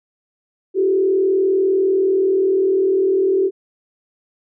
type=tone with frequency modulation; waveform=sine; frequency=382.6 Hz; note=G4; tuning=42 cents flat; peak=-13 dBFS; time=0.74-3.51 s; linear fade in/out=50 ms; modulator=40.2 Hz; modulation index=0.68; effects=none